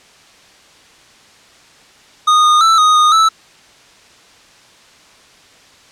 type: tone with pitch steps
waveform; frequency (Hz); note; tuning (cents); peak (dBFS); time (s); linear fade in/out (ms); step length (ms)
square; 1235 / 1227 / 1324 / 1245 / 1232 / 1313; D#6 / D#6 / E6 / D#6 / D#6 / E6; -13 / -25 / +7 / +1 / -17 / -7; -8; 2.27-3.29; 10; 170
effects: white hiss -45 dBFS RMS until 5.91 s + low-pass 6000 Hz 12 dB/octave